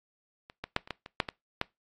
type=clicks; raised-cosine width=0.3 ms; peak=-30 / -19 / -9 / -30 / -17 / -26 / -9 / -18 / -11 dBFS; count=9; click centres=0.499 / 0.64 / 0.764 / 0.875 / 0.907 / 1.061 / 1.202 / 1.288 / 1.614 s; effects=noise-tail reverb RT60 0.2 s tail -23 dB re dry + AAC 32 kbps